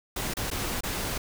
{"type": "noise with dropouts", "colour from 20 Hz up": "pink", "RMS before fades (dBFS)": -31, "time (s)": [0.16, 1.18], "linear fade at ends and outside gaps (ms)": 5, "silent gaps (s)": [[0.338, 0.368], [0.503, 0.512], [0.808, 0.834]], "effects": []}